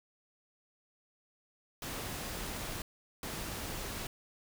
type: noise bursts at uneven times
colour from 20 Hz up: pink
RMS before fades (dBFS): -40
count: 2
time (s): 1.82-2.82 / 3.23-4.07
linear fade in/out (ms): 2
effects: none